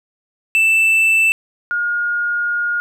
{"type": "tone pair in turn", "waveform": ["triangle", "sine"], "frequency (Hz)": [2652, 1427.8], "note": ["E7", "F6"], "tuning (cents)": [10, 38], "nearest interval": "major seventh", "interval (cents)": 1072, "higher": "first", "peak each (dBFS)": [-9, -16], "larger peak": "first", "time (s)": [[0.55, 1.32], [1.71, 2.8]], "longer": "second", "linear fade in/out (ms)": 0, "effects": []}